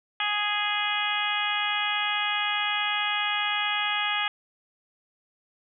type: harmonic tone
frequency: 415.3 Hz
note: G#4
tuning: in tune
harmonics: 2 / 3 / 4 / 5 / 6 / 7 / 8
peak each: -32 / -32 / -32 / -32 / -32 / -32 / -32 dBFS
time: 0.2-4.28 s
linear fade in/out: 2 ms
effects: none